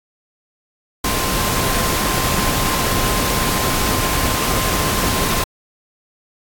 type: tone in noise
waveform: sine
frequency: 1046.5 Hz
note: C6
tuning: in tune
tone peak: -26 dBFS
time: 1.04-5.44 s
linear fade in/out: 5 ms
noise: pink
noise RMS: -19 dBFS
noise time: 1.04-5.44 s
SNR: -10 dB
effects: AAC 64 kbps